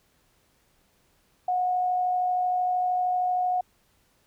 sine tone with amplitude modulation, 728 Hz, F#5, 28 cents flat, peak -21 dBFS, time 1.48-3.61 s, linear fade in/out 5 ms, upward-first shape sine, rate 53 Hz, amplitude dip 25%, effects pink hiss -66 dBFS RMS until 4.26 s

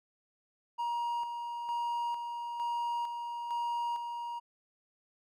triangle tone with tremolo, 947 Hz, A#5, 27 cents sharp, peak -29 dBFS, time 0.78-4.4 s, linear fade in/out 20 ms, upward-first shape square, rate 1.1 Hz, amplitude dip 45%, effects none

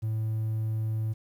triangle tone, 110 Hz, A2, in tune, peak -24 dBFS, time 0.02-1.14 s, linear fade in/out 20 ms, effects tanh soft clip ceiling -20 dBFS + 10-bit

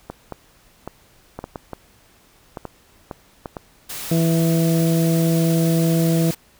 clicks, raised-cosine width 1 ms, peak -15 dBFS, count 12, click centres 0.1 / 0.323 / 0.876 / 1.39 / 1.441 / 1.558 / 1.733 / 2.572 / 2.653 / 3.112 / 3.458 / 3.568 s
white noise, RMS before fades -31 dBFS, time 3.89-6.35 s, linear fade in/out 10 ms
harmonic tone, 164.81 Hz, E3, in tune, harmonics 1 / 2 / 3 / 4, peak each -16 / -22 / -26 / -28 dBFS, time 4.11-6.31 s, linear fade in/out 5 ms
effects pink hiss -54 dBFS RMS until 6.59 s

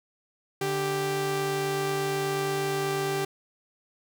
sawtooth tone pair together, 146.83 / 392.2 Hz, D3 / G4, 0 / +1 cents, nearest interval octave + perfect fourth, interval 1701 cents, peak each -29 / -23 dBFS, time 0.61-3.25 s, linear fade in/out 5 ms, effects none

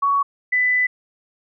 sine tone pair in turn, 1121 / 1996.2 Hz, C#6 / B6, +19 / +18 cents, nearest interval minor seventh, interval 999 cents, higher second, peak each -15 dBFS, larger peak neither, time 0.02-0.23 / 0.52-0.87 s, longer second, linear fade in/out 10 ms, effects none

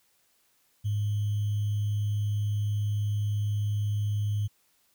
sine tone with sample-and-hold, 103.83 Hz, G#2, in tune, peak -25 dBFS, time 0.84-4.48 s, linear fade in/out 20 ms, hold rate 3150 Hz, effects white hiss -68 dBFS RMS until 4.94 s

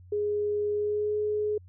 sine tone with pitch glide, 415.3 to 421.3 Hz, G#4 to G#4, 0 to +25 cents, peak -25 dBFS, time 0.12-1.58 s, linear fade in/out 5 ms, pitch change +25 cents, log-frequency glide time 0.73-1.17 s, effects added 90 Hz sine -48 dBFS peak until 1.68 s

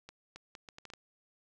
accelerating click train, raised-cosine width 0.2 ms, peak -30 dBFS, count 8, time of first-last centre 0.09-0.936 s, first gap 270 ms, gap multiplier 0.71, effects none

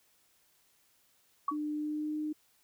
sine tone with exponential decay, 1127 Hz, C#6, 28 cents sharp, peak -24 dBFS, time 1.48-1.57 s, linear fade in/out 5 ms, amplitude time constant 18 ms
sine tone with pitch glide, 300 to 304.7 Hz, D4 to D#4, +37 to -36 cents, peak -32 dBFS, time 1.51-2.33 s, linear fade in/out 10 ms, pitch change +27 cents, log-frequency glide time 1.73-2.17 s
effects white hiss -69 dBFS RMS until 2.63 s

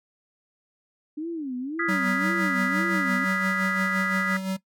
sine tone with vibrato, 290 Hz, D4, 22 cents flat, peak -28 dBFS, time 1.17-3.25 s, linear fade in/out 10 ms, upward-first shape sine, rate 1.9 Hz, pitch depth 270 cents each way
sine chord, F half-diminished seventh, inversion third, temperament equal, 1244.5 / 1396.9 / 1661.2 / 1975.5 Hz, Eb6 / F6 / Ab6 / Cb7, 0 / 0 / 0 / 0 cents, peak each -31 / -33 / -30 / -28 dBFS, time 1.79-4.37 s, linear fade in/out 5 ms
square tone with tremolo, 190 Hz, F#3, 46 cents sharp, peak -25 dBFS, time 1.88-4.57 s, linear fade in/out 10 ms, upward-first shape sine, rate 5.8 Hz, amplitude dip 55%
effects noise-tail reverb RT60 0.1 s tail -18 dB re dry

